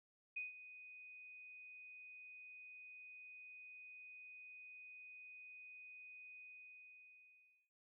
sine tone with ADSR envelope, 2492 Hz, D#7, 2 cents sharp, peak -40 dBFS, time 0.36-7.7 s, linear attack 10 ms, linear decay 150 ms, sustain -14 dB, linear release 1300 ms, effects none

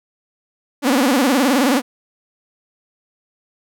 sawtooth tone with vibrato, 265 Hz, C4, 22 cents sharp, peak -9 dBFS, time 0.82-1.82 s, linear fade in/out 50 ms, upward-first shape sine, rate 19 Hz, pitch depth 180 cents each way, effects none

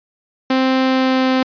sawtooth tone with pitch glide, 261.6 to 259.8 Hz, C4 to C4, 0 to -12 cents, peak -9 dBFS, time 0.5-1.43 s, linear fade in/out 5 ms, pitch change -12 cents, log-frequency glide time 0.82-1.31 s, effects resampled to 11025 Hz

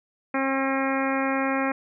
harmonic tone, 269.1 Hz, C4, 49 cents sharp, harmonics 1 / 2 / 3 / 4 / 5 / 6 / 7 / 8 / 9, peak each -26 / -29 / -31 / -32 / -33 / -34 / -34 / -35 / -36 dBFS, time 0.34-1.72 s, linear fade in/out 5 ms, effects none

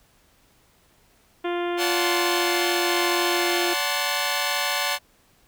harmonic tone, 349.2 Hz, F4, in tune, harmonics 1 / 2 / 3 / 4 / 5 / 6 / 7 / 8 / 9 / 10, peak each -25 / -31 / -35 / -37 / -39 / -41 / -42 / -43 / -44 / -45 dBFS, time 1.44-3.74 s, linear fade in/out 10 ms
10% pulse chord, D dominant seventh, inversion none, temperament equal with one note detuned, 572.6 / 740 / 880 / 1046.5 Hz, D5 / F#5 / A5 / C6, -44 / 0 / 0 / 0 cents, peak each -20 dBFS, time 1.77-4.99 s, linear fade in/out 50 ms
effects pink hiss -60 dBFS RMS until 5.47 s

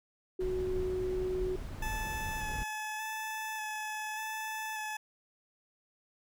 sine tone, 370 Hz, F#4, in tune, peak -31 dBFS, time 0.39-1.56 s, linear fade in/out 5 ms
brown noise, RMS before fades -39 dBFS, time 0.4-2.64 s, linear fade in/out 10 ms
20% pulse tone with vibrato, 865 Hz, A5, 30 cents flat, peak -31 dBFS, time 1.82-4.97 s, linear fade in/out 5 ms, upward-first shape square, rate 0.85 Hz, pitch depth 14 cents each way
effects none

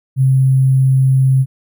sine tone with sample-and-hold, 132.4 Hz, C3, 21 cents sharp, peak -8 dBFS, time 0.16-1.46 s, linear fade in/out 50 ms, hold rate 11025 Hz, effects none

